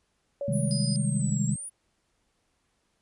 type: tone with exponential decay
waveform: sine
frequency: 564 Hz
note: C#5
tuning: 30 cents sharp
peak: -28 dBFS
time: 0.41-1.66 s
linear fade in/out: 2 ms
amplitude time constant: 270 ms
type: chord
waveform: sine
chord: Ab major seventh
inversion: first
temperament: equal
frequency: 130.81 / 155.56 / 196 / 207.7 Hz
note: C3 / Eb3 / G3 / Ab3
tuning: 0 / 0 / 0 / 0 cents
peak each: -28 / -29 / -31 / -31 dBFS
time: 0.48-1.56 s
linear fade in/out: 5 ms
type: linear two-way sweep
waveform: sine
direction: down then up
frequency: 9956 to 7400 to 9956 Hz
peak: -35 dBFS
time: 0.52-1.7 s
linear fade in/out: 20 ms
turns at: 1.46 s
type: tone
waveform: sine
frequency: 4978 Hz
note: D#8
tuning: in tune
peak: -33 dBFS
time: 0.71-0.96 s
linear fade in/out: 0 ms
effects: pink hiss -73 dBFS RMS until 3.01 s + resampled to 24000 Hz